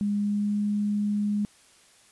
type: tone with pitch glide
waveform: sine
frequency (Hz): 204.7 to 206.8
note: G#3 to G#3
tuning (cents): -25 to -7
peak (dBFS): -23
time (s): 0.01-1.45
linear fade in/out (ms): 0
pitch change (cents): +18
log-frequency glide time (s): 0.14-0.58
effects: white hiss -57 dBFS RMS until 2.11 s + resampled to 24000 Hz